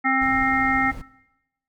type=harmonic tone; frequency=264.7 Hz; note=C4; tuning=20 cents sharp; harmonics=1 / 3 / 5 / 7 / 8; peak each=-24 / -24 / -24 / -24 / -24 dBFS; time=0.04-0.92 s; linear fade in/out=20 ms
type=noise; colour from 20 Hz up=brown; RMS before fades=-36 dBFS; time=0.21-1.02 s; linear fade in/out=10 ms
effects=noise-tail reverb RT60 0.9 s tail -20 dB re dry